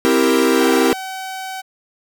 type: chord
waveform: 45% pulse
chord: C dominant seventh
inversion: none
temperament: equal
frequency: 261.6 / 329.6 / 392 / 466.2 Hz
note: C4 / E4 / G4 / Bb4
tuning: 0 / 0 / 0 / 0 cents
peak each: -18 dBFS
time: 0.05-0.93 s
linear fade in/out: 0 ms
type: tone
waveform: sawtooth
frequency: 760 Hz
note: F#5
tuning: 46 cents sharp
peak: -22 dBFS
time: 0.58-1.62 s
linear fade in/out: 20 ms
effects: none